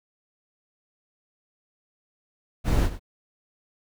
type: noise with echo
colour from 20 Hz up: brown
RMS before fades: -21 dBFS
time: 2.64-2.9 s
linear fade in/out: 50 ms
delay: 96 ms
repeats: 1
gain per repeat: -13 dB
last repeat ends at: 2.996 s
effects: none